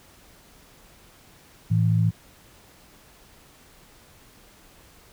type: tone pair together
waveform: sine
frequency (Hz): 110 / 164.29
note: A2 / E3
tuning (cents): 0 / -6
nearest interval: perfect fifth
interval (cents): 694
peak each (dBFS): -19 / -22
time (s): 1.7-2.11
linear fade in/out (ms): 20
effects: pink hiss -53 dBFS RMS until 5.12 s